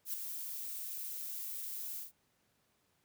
violet noise with ADSR envelope, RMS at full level -36 dBFS, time 0.05-2.12 s, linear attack 85 ms, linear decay 7 ms, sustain -6 dB, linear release 140 ms, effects pink hiss -75 dBFS RMS until 3.04 s + high-pass 80 Hz 12 dB/octave

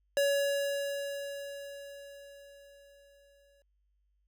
square tone with exponential decay, 563 Hz, C#5, 27 cents sharp, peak -25 dBFS, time 0.17-3.62 s, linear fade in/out 1 ms, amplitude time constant 750 ms, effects added 50 Hz sine -70 dBFS peak until 4.27 s

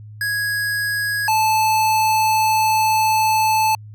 square tone pair in turn, 1661.2 / 872.9 Hz, G#6 / A5, 0 / -14 cents, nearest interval major seventh, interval 1114 cents, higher first, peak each -20 / -15 dBFS, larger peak second, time 0.21-1.28 / 1.28-3.75 s, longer second, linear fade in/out 2 ms, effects added 106 Hz sine -35 dBFS peak until 3.94 s

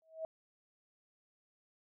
sine tone with exponential growth, 643 Hz, E5, 43 cents flat, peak -34 dBFS, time 0.02-0.25 s, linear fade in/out 1 ms, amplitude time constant 48 ms, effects none

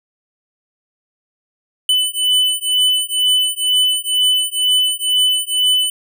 square beating tone pair, 3000 / 3002.1 Hz, F#7 / F#7, +23 / +24 cents, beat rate 2.1 Hz, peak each -17 dBFS, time 1.89-5.9 s, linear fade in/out 2 ms, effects none

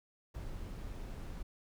brown noise, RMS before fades -43 dBFS, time 0.34-1.43 s, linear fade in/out 10 ms, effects none

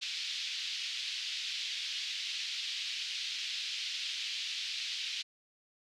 pink band-pass noise, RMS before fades -38 dBFS, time 0.01-5.23 s, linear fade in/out 20 ms, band 2800 to 4700 Hz, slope 24 dB/octave, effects none

